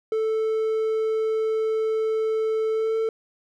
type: tone with pitch glide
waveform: triangle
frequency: 440 to 445.9 Hz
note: A4 to A4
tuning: 0 to +23 cents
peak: -19 dBFS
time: 0.12-3.09 s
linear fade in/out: 2 ms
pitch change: +23 cents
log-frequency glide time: 2.72-2.97 s
effects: none